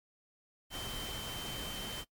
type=tone in noise; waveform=sine; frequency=3100 Hz; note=G7; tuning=20 cents flat; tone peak=-42 dBFS; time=0.7-2.05 s; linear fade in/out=50 ms; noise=pink; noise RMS=-42 dBFS; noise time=0.7-2.05 s; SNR=-3 dB; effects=noise-tail reverb RT60 0.1 s tail -20 dB re dry + MP3 96 kbps